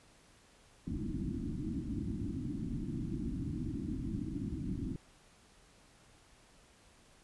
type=low-pass noise; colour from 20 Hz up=white; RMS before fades=-38 dBFS; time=0.87-4.96 s; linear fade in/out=2 ms; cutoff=330 Hz; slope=96 dB/octave; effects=pink hiss -63 dBFS RMS until 7.23 s + resampled to 24000 Hz